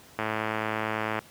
click train, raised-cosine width 0.5 ms, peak -13 dBFS, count 110, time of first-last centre 0.19-1.19 s, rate 109 Hz, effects pink hiss -52 dBFS RMS until 1.3 s + high-pass 100 Hz 12 dB/octave

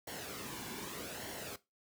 pink noise with flanger, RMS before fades -44 dBFS, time 0.07-1.56 s, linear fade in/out 5 ms, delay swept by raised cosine 0.8 to 1.6 ms, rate 0.82 Hz, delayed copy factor -0.55, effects noise-tail reverb RT60 0.2 s tail -17 dB re dry + high-pass 80 Hz 12 dB/octave

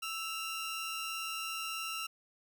sawtooth tone pair together, 1320 / 2797 Hz, E6 / F7, +2 / +2 cents, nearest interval octave + minor second, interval 1300 cents, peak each -36 / -36 dBFS, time 0.02-2.07 s, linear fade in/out 10 ms, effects none

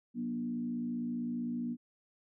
sine tone with frequency modulation, 240 Hz, B3, 49 cents flat, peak -33 dBFS, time 0.14-1.77 s, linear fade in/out 50 ms, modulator 55.5 Hz, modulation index 0.66, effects none

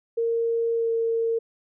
sine tone with pitch glide, 461.5 to 457 Hz, A#4 to A#4, -17 to -34 cents, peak -21 dBFS, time 0.17-1.39 s, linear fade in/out 10 ms, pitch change -17 cents, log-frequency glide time 0.74-0.9 s, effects none

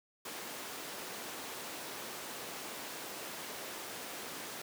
pink high-pass noise, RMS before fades -44 dBFS, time 0.25-4.62 s, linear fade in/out 5 ms, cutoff 300 Hz, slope 12 dB/octave, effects none

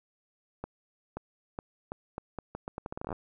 accelerating click train, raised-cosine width 1 ms, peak -22 dBFS, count 19, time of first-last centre 0.64-3.128 s, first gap 530 ms, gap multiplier 0.79, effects none

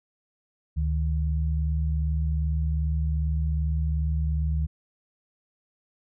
sine tone pair together, 72.99 / 155.56 Hz, D2 / D#3, -10 / 0 cents, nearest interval octave + minor second, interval 1310 cents, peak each -23 / -30 dBFS, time 0.76-4.67 s, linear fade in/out 20 ms, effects none

